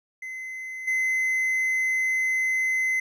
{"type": "tone with level steps", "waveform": "triangle", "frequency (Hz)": 2049, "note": "C7", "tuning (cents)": -37, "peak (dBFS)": [-31, -20], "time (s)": [0.22, 3], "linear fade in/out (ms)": 5, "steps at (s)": 0.87, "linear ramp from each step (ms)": 10, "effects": []}